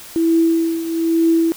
sine tone with tremolo, 329.6 Hz, E4, in tune, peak -10 dBFS, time 0.16-1.52 s, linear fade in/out 0 ms, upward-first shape triangle, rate 1.1 Hz, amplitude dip 75%, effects white hiss -37 dBFS RMS until 1.56 s

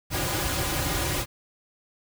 pink noise with comb filter, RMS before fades -27 dBFS, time 0.1-1.26 s, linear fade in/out 50 ms, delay 4.5 ms, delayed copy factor -1, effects none

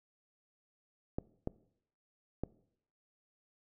clicks, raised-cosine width 2 ms, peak -21 dBFS, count 3, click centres 1.185 / 1.474 / 2.436 s, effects noise-tail reverb RT60 0.7 s tail -21 dB re dry

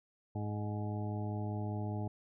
harmonic tone with a mistuned harmonic, 105.1 Hz, G#2, 21 cents sharp, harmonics 1 / 2 / 3 / 4 / 6 / 7 / 8, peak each -36 / -42 / -45 / -48 / -49 / -49 / -49 dBFS, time 0.35-2.08 s, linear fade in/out 5 ms, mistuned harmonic 6, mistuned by -40 cents, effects none

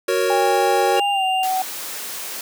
square chord, F# major, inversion none, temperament equal, 370 / 466.2 / 554.4 Hz, F#4 / A#4 / C#5, 0 / 0 / 0 cents, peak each -22 / -22 / -23 dBFS, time 0.08-1 s, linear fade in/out 5 ms
sine tone with pitch glide, 807 to 753 Hz, G#5 to F#5, -50 to +30 cents, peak -18 dBFS, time 0.3-1.62 s, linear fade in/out 2 ms, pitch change -120 cents, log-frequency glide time 1.12-1.24 s
triangle tone, 2794 Hz, F7, in tune, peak -21 dBFS, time 0.94-1.47 s, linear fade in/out 50 ms
white high-pass noise, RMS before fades -30 dBFS, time 1.43-2.41 s, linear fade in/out 2 ms, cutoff 270 Hz, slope 12 dB/octave
effects none

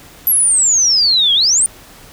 sine exponential two-way sweep, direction down then up, 11940 to 3200 to 9430 Hz, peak -9 dBFS, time 0.27-1.66 s, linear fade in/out 0 ms, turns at 1.34 s, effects pink hiss -40 dBFS RMS until 2.12 s

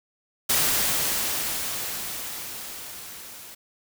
white noise with level ramp, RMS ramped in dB -21 to -43 dBFS, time 0.49-3.55 s, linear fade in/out 10 ms, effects none

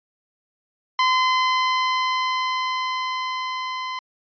sawtooth tone with level ramp, 1027 Hz, C6, 33 cents flat, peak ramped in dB -12 to -23 dBFS, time 0.99-3.99 s, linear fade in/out 2 ms, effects resampled to 11025 Hz

